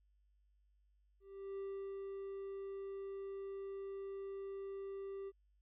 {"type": "tone with ADSR envelope", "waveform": "triangle", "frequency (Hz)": 392, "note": "G4", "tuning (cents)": 0, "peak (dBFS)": -39, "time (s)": [1.2, 5.32], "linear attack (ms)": 380, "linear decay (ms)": 370, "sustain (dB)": -2, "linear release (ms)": 41, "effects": ["added 50 Hz sine -70 dBFS peak until 5.61 s", "resampled to 8000 Hz"]}